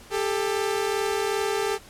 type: tone pair together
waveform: sawtooth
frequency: 397.4 / 440 Hz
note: G4 / A4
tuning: +24 / 0 cents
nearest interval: major second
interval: 176 cents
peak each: -22 / -23 dBFS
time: 0.1-1.79 s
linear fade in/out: 50 ms
effects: pink hiss -48 dBFS RMS until 1.89 s + low-pass 12000 Hz 12 dB/octave